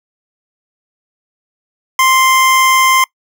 25% pulse tone, 1046.5 Hz, C6, in tune, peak -4 dBFS, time 1.99-3.04 s, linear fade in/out 2 ms, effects noise-tail reverb RT60 0.1 s tail -24 dB re dry

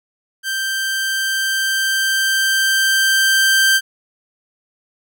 sawtooth tone with level ramp, 1568 Hz, G6, in tune, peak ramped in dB -16 to -7 dBFS, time 0.43-3.81 s, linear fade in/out 50 ms, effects none

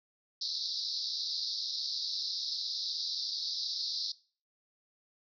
white band-pass noise, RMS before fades -36 dBFS, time 0.41-4.12 s, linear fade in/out 5 ms, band 3800 to 5300 Hz, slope 96 dB/octave, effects noise-tail reverb RT60 0.4 s tail -20 dB re dry

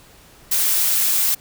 blue noise, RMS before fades -18 dBFS, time 0.51-1.35 s, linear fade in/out 10 ms, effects pink hiss -48 dBFS RMS until 1.4 s

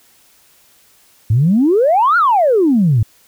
sine exponential two-way sweep, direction up then down, 100.6 to 1460 to 100.6 Hz, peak -8 dBFS, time 1.3-3.03 s, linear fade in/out 5 ms, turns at 2.17 s, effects tanh soft clip ceiling -4 dBFS + white hiss -51 dBFS RMS until 3.27 s

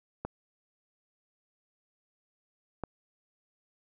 clicks, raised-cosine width 1 ms, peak -20 dBFS, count 2, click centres 0.25 / 2.837 s, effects none

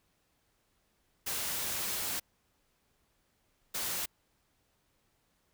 white noise bursts at uneven times, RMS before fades -35 dBFS, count 2, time 1.26-2.2 / 3.74-4.06 s, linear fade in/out 10 ms, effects pink hiss -74 dBFS RMS until 5.53 s

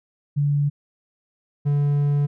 sine / triangle tone pair in turn, 144.2 / 144.2 Hz, D3 / D3, -31 / -31 cents, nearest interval unison, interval 0 cents, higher neither, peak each -17 / -15 dBFS, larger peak second, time 0.36-0.7 / 1.65-2.27 s, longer second, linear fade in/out 20 ms, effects none

